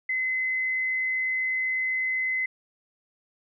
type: tone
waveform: sine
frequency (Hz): 2042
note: C7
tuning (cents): -43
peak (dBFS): -24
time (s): 0.09-2.46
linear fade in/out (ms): 5
effects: none